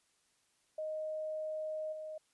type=tone with level steps; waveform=sine; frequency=622.3 Hz; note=D#5; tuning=in tune; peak=-36 / -41 dBFS; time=0.78-2.18 s; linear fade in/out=5 ms; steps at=1.92 s; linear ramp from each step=10 ms; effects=white hiss -74 dBFS RMS until 2.33 s + resampled to 24000 Hz